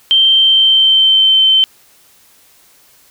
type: tone with pitch glide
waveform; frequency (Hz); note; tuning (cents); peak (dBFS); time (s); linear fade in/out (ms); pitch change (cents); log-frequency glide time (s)
sine; 3136 to 3091; G7 to G7; 0 to -25; -6; 0.11-1.64; 0; -25; 0.32-1.41
effects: white hiss -48 dBFS RMS until 3.1 s